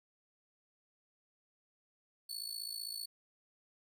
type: tone with amplitude modulation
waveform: sawtooth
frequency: 4435 Hz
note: C#8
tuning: in tune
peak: -34 dBFS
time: 2.29-3.06 s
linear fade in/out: 10 ms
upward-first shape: sine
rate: 55.5 Hz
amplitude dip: 80%
effects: none